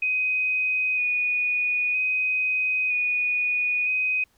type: tone with vibrato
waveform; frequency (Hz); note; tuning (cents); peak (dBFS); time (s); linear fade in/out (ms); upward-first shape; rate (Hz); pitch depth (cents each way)
sine; 2489; D#7; 0; -21; 0.02-4.24; 5; square; 0.52; 15
effects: pink hiss -65 dBFS RMS until 4.37 s